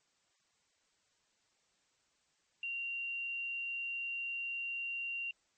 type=tone; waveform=sine; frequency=2764 Hz; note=F7; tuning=19 cents flat; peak=-36 dBFS; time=2.63-5.31 s; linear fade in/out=2 ms; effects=white hiss -75 dBFS RMS until 5.57 s + MP3 32 kbps